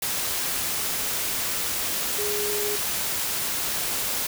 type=tone in noise; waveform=sine; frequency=415.3 Hz; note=G#4; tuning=in tune; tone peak=-28 dBFS; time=2.18-2.76 s; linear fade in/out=5 ms; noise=white; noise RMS=-27 dBFS; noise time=0.02-4.27 s; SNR=-4 dB; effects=none